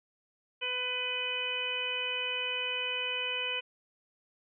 harmonic tone, 500 Hz, B4, 21 cents sharp, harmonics 1 / 2 / 3 / 4 / 5 / 6, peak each -41 / -44 / -43 / -44 / -34 / -35 dBFS, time 0.61-3.61 s, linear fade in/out 20 ms, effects none

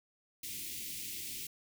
white band-stop noise, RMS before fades -42 dBFS, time 0.43-1.47 s, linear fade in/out 5 ms, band 380 to 2100 Hz, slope 48 dB/octave, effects none

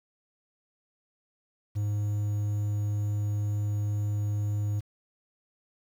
triangle tone with quantisation, 103.83 Hz, G#2, in tune, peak -24 dBFS, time 1.75-4.81 s, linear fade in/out 20 ms, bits 9, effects none

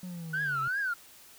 triangle exponential sweep, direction down, 185 to 130.81 Hz, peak -35 dBFS, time 0.03-0.68 s, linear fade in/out 2 ms
sine tone with vibrato, 1474 Hz, F#6, 7 cents flat, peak -27 dBFS, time 0.33-0.94 s, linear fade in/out 10 ms, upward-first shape triangle, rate 2.7 Hz, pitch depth 230 cents each way
effects tanh soft clip ceiling -24 dBFS + white hiss -54 dBFS RMS until 1.38 s

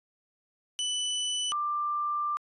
sawtooth / sine tone pair in turn, 2986 / 1185 Hz, F#7 / D6, +15 / +15 cents, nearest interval octave + major third, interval 1600 cents, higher first, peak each -25 / -27 dBFS, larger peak first, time 0.79-1.52 / 1.52-2.37 s, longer second, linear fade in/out 0 ms, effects resampled to 24000 Hz

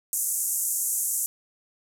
white band-pass noise, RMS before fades -27 dBFS, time 0.13-1.26 s, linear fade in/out 0 ms, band 6600 to 13000 Hz, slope 48 dB/octave, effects none

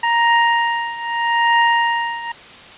25% pulse tone with tremolo, 935 Hz, A#5, 5 cents sharp, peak -7 dBFS, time 0.03-2.32 s, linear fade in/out 5 ms, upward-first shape triangle, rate 0.8 Hz, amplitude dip 85%, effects white hiss -39 dBFS RMS until 2.77 s + resampled to 8000 Hz

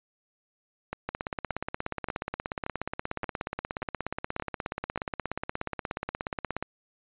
two click trains, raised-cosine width 0.5 ms, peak -17 / -16 dBFS, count 8 / 94, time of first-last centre 0.93-4.976 / 1.09-6.626 s, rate 1.73 / 16.8 Hz, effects resampled to 8000 Hz

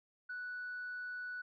sine tone, 1480 Hz, F#6, in tune, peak -39 dBFS, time 0.29-1.42 s, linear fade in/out 10 ms, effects tanh soft clip ceiling -37 dBFS

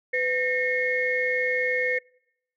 sine tone cluster, 501 / 1824 / 2170 Hz, B4 / A#6 / C#7, +25 / -38 / -37 cents, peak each -26 dBFS, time 0.13-1.99 s, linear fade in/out 10 ms, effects noise-tail reverb RT60 0.8 s tail -25 dB re dry + tanh soft clip ceiling -12 dBFS

